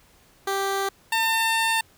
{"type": "tone pair in turn", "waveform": "15% pulse", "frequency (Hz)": [392, 901.1], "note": ["G4", "A5"], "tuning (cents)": [0, 41], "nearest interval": "octave + major second", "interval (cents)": 1441, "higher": "second", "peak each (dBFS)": [-17, -14], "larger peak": "second", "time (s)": [[0.47, 0.89], [1.12, 1.81]], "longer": "second", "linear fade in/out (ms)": 5, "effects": ["pink hiss -57 dBFS RMS until 1.97 s"]}